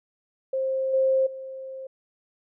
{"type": "tone with level steps", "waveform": "sine", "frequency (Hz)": 529, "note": "C5", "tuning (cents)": 19, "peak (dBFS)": [-23, -18, -34], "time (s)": [0.53, 1.87], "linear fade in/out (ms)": 5, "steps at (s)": [0.93, 1.26], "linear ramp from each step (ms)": 10, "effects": []}